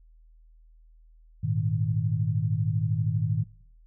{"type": "chord", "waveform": "sine", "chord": "Ab suspended second", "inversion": "none", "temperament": "equal", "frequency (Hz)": [103.83, 116.54, 155.56], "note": ["Ab2", "Bb2", "Eb3"], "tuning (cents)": [0, 0, 0], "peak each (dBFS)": -28, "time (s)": [1.43, 3.44], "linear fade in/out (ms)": 10, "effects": ["noise-tail reverb RT60 0.6 s tail -22 dB re dry", "added 40 Hz sine -52 dBFS peak until 3.86 s"]}